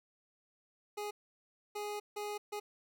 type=tone bursts at uneven times; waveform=25% pulse; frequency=415.3 Hz; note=G#4; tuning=in tune; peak=-34 dBFS; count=4; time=0.97-1.11 / 1.75-2 / 2.16-2.38 / 2.52-2.6 s; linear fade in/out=10 ms; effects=none